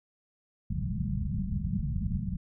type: low-pass noise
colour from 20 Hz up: white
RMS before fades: -31 dBFS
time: 0.7-2.37 s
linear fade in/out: 10 ms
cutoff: 210 Hz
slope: 96 dB/octave
effects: none